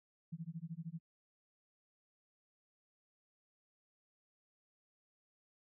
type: tone with tremolo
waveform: sine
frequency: 164.81 Hz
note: E3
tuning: in tune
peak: -39 dBFS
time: 0.32-1 s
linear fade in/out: 10 ms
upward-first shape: sine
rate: 13 Hz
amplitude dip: 100%
effects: none